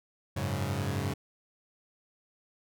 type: chord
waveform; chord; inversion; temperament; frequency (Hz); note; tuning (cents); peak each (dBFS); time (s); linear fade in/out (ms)
sawtooth; F# suspended second; none; equal; 92.5 / 103.83 / 138.59; F#2 / G#2 / C#3; 0 / 0 / 0; -30; 0.36-1.14; 10
effects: none